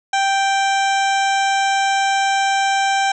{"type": "harmonic tone", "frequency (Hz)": 784, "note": "G5", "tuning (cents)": 0, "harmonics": [1, 2, 3, 4, 5, 7, 8, 9, 10], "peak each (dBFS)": [-16, -22, -26, -28, -30, -33, -34, -35, -36], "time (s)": [0.13, 3.12], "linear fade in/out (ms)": 5, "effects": []}